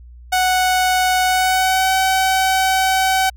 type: tone with pitch glide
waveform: sawtooth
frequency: 740 to 759.9 Hz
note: F#5 to F#5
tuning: 0 to +46 cents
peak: -10 dBFS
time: 0.32-3.3 s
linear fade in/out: 10 ms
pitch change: +46 cents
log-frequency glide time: 1.25-1.93 s
effects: added 60 Hz sine -37 dBFS peak until 3.36 s